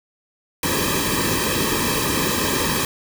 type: noise with comb filter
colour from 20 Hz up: pink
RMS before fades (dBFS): -21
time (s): 0.63-2.85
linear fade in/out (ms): 2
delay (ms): 1.4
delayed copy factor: -0.95
effects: none